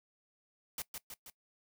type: noise with echo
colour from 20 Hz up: white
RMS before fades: -39 dBFS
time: 0.78-0.82 s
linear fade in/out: 2 ms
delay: 160 ms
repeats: 3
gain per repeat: -4 dB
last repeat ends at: 1.3 s
effects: noise-tail reverb RT60 0.1 s tail -20 dB re dry